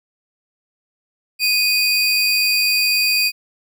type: tone pair together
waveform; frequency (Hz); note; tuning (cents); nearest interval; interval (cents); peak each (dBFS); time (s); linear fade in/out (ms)
45% pulse; 2489 / 4699; D#7 / D8; 0 / 0; major seventh; 1100; -17; 1.39-3.32; 50
effects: none